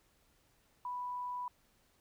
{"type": "tone", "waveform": "sine", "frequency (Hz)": 987.8, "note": "B5", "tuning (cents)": 0, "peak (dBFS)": -37, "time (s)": [0.85, 1.48], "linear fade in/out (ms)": 2, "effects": ["pink hiss -71 dBFS RMS until 2 s"]}